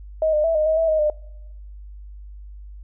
sine tone with pitch steps, 631 / 605 / 657 / 615 / 633 / 653 / 626 / 603 Hz, D#5 / D#5 / E5 / D#5 / D#5 / E5 / D#5 / D5, +24 / -49 / -6 / -20 / +30 / -17 / +10 / +46 cents, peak -16 dBFS, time 0.22-1.1 s, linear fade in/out 2 ms, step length 110 ms, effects noise-tail reverb RT60 0.9 s tail -24 dB re dry + added 50 Hz sine -36 dBFS peak until 2.83 s

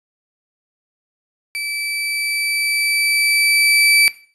35% pulse tone with level ramp, 2314 Hz, D7, 26 cents flat, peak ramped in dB -20 to -7 dBFS, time 1.55-4.08 s, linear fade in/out 0 ms, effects noise-tail reverb RT60 0.4 s tail -17 dB re dry + resampled to 32000 Hz

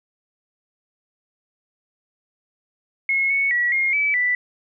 sine tone with pitch steps, 2172 / 2213 / 1933 / 2137 / 2299 / 1977 Hz, C#7 / C#7 / B6 / C7 / D7 / B6, -36 / -3 / -38 / +36 / -37 / +1 cents, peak -17 dBFS, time 3.09-4.35 s, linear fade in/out 2 ms, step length 210 ms, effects none

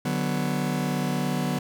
40% pulse chord, B minor, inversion first, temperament just, 148.16 / 185.21 / 246.9 Hz, D3 / F#3 / B3, +16 / +2 / 0 cents, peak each -28 dBFS, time 0.05-1.59 s, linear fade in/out 5 ms, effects none

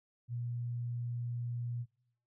sine tone, 120 Hz, B2, 49 cents flat, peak -35 dBFS, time 0.28-1.86 s, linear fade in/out 50 ms, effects noise-tail reverb RT60 0.7 s tail -23 dB re dry

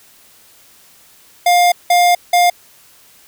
square tone bursts at uneven times, 706 Hz, F5, 19 cents sharp, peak -9 dBFS, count 3, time 1.46-1.72 / 1.9-2.15 / 2.33-2.5 s, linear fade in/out 5 ms, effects white hiss -47 dBFS RMS until 3.27 s

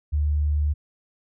sine tone, 74.2 Hz, D2, 18 cents sharp, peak -19 dBFS, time 0.12-0.74 s, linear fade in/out 20 ms, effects none

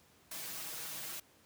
white noise with comb filter, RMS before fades -43 dBFS, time 0.31-1.2 s, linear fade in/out 5 ms, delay 6.2 ms, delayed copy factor +1, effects pink hiss -65 dBFS RMS until 1.45 s + high-pass 80 Hz 12 dB/octave

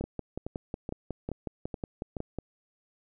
two click trains, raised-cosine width 2 ms, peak -21 / -20 dBFS, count 6 / 14, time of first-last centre 0.04-2.168 / 0.01-2.387 s, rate 2.35 / 5.47 Hz, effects none

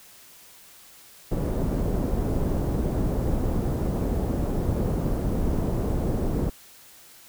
pink low-pass noise, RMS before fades -25 dBFS, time 1.31-6.5 s, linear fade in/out 10 ms, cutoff 470 Hz, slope 12 dB/octave, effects white hiss -50 dBFS RMS until 7.28 s

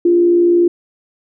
sine tone with frequency modulation, 346.7 Hz, F4, 13 cents flat, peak -8 dBFS, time 0.05-0.68 s, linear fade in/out 5 ms, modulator 60 Hz, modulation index 0.32, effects none

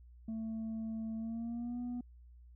sine tone with pitch glide, 222.5 to 244 Hz, A3 to B3, +20 to -21 cents, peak -34 dBFS, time 0.28-2.01 s, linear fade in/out 5 ms, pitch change +159 cents, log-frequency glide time 1.17-1.8 s, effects tanh soft clip ceiling -36 dBFS + added 60 Hz sine -54 dBFS peak until 2.55 s

